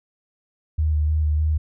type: tone with vibrato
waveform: sine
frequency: 76.6 Hz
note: D#2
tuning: 27 cents flat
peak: -17 dBFS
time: 0.78-1.58 s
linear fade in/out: 10 ms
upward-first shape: square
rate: 3.3 Hz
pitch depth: 20 cents each way
effects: none